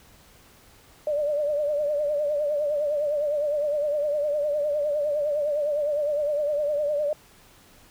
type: tone with vibrato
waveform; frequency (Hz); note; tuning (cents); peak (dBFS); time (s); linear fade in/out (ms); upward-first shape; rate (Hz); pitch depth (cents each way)
sine; 590; D5; +8; -22; 1.07-7.13; 2; triangle; 9.8; 76
effects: pink hiss -54 dBFS RMS until 7.9 s